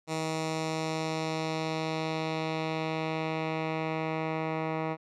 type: tone with low-pass filter sweep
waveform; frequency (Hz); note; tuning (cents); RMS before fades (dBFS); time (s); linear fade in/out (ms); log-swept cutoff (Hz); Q
10% pulse; 159.1; D#3; +39; -32; 0.07-4.97; 50; 7600 to 1800; 1.3
effects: none